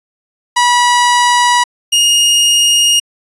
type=tone pair in turn; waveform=sawtooth; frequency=972 / 2856 Hz; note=B5 / F7; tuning=-28 / +38 cents; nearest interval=octave + perfect fifth; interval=1866 cents; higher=second; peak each=-4 dBFS; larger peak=neither; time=0.56-1.64 / 1.92-3 s; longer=neither; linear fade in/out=10 ms; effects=resampled to 24000 Hz

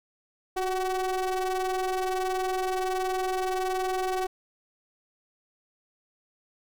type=ring-modulated tone; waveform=square; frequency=189.9 Hz; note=F#3; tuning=45 cents sharp; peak=-24 dBFS; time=0.56-4.27 s; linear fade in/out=10 ms; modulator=559 Hz; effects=none

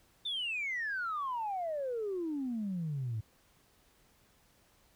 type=exponential sweep; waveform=sine; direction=down; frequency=3618 to 104.6 Hz; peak=-32 dBFS; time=0.25-3.21 s; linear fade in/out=10 ms; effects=tanh soft clip ceiling -29 dBFS + pink hiss -67 dBFS RMS until 4.95 s

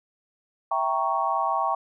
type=chord; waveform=sine; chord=E diminished seventh; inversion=none; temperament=equal; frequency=659.3 / 784 / 932.3 / 1108.7 Hz; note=E5 / G5 / Bb5 / Db6; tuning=0 / 0 / 0 / 0 cents; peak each=-30 / -27 / -28 / -26 dBFS; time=0.71-1.75 s; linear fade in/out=5 ms; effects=none

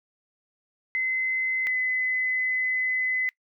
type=tone pair in turn; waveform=sine; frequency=2049 / 2023 Hz; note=C7 / B6; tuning=-37 / +41 cents; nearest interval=unison; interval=22 cents; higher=first; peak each=-23 dBFS; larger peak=neither; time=0.95-1.67 / 1.67-3.29 s; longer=second; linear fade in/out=0 ms; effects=noise-tail reverb RT60 0.1 s tail -23 dB re dry

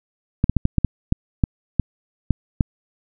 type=clicks; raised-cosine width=5 ms; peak=-3 dBFS; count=11; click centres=0.441 / 0.496 / 0.567 / 0.654 / 0.783 / 0.847 / 1.124 / 1.438 / 1.797 / 2.307 / 2.608 s; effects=none

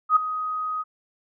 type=tone with ADSR envelope; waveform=sine; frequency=1254 Hz; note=D#6; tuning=13 cents sharp; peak=-11 dBFS; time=0.09-0.84 s; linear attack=72 ms; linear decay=8 ms; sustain=-14 dB; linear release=31 ms; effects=none

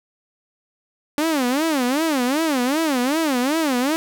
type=tone with vibrato; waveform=sawtooth; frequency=282.7 Hz; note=C#4; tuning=34 cents sharp; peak=-14 dBFS; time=1.18-3.96 s; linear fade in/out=0 ms; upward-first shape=sine; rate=2.6 Hz; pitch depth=260 cents each way; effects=none

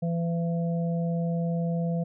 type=harmonic tone; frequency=168.5 Hz; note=E3; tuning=38 cents sharp; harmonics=1 / 3 / 4; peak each=-25 / -35 / -37 dBFS; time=0.02-2.04 s; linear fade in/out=10 ms; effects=none

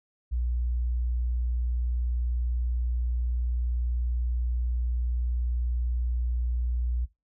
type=tone; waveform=sine; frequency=60.3 Hz; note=B1; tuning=41 cents flat; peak=-25 dBFS; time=0.31-7.06 s; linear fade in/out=20 ms; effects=noise-tail reverb RT60 0.2 s tail -18 dB re dry

